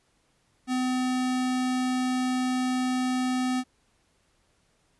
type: tone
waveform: square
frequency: 254.3 Hz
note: C4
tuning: 49 cents flat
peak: -25 dBFS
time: 0.67-3.64 s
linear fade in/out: 50 ms
effects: pink hiss -68 dBFS RMS until 4.99 s + resampled to 24000 Hz